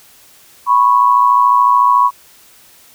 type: tone pair together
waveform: sine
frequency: 987.8 / 1101.6 Hz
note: B5 / C#6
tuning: 0 / -11 cents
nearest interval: major second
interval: 189 cents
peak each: -10 dBFS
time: 0.66-2.11 s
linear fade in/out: 50 ms
effects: white hiss -45 dBFS RMS until 2.94 s